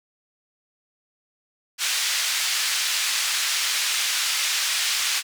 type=band-pass noise; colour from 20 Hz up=white; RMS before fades=-24 dBFS; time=1.78-5.23 s; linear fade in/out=50 ms; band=1700 to 5900 Hz; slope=12 dB/octave; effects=none